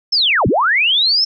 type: linear two-way sweep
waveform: sine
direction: down then up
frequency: 5420 to 73.42 to 5420 Hz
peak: -11 dBFS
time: 0.12-1.25 s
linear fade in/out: 10 ms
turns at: 0.47 s
effects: none